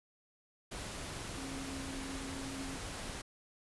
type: tone in noise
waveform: sine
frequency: 269.3 Hz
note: C#4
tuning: 50 cents flat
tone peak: -43 dBFS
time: 1.37-2.77 s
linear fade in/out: 10 ms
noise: pink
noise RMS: -43 dBFS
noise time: 0.71-3.22 s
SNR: -3 dB
effects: resampled to 24000 Hz